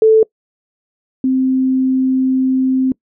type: tone pair in turn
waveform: sine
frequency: 440 / 260.9 Hz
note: A4 / C4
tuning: 0 / -5 cents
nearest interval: major sixth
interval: 905 cents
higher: first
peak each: -5 / -11 dBFS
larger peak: first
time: 0.02-0.23 / 1.24-2.92 s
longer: second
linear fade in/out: 2 ms
effects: noise-tail reverb RT60 0.1 s tail -24 dB re dry